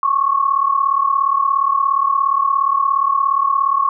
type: tone pair together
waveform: sine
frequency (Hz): 1089.9 / 1127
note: C#6 / C#6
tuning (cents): -30 / +28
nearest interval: minor second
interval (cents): 58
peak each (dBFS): -15 / -17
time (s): 0.03-3.89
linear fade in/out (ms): 2
effects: none